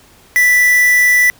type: tone with quantisation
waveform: triangle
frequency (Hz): 1975.5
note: B6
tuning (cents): 0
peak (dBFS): -6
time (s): 0.36-1.3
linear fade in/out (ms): 0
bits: 3
effects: pink hiss -46 dBFS RMS until 1.39 s